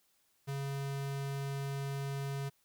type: tone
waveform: square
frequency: 138.59 Hz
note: C#3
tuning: in tune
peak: -36 dBFS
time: 0.47-2.5 s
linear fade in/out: 20 ms
effects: white hiss -73 dBFS RMS until 2.64 s